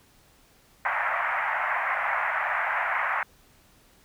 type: band-pass noise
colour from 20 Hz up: white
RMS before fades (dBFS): -27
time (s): 0.85-3.23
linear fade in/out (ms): 2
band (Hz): 660 to 2100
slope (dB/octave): 48
effects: pink hiss -59 dBFS RMS until 4.04 s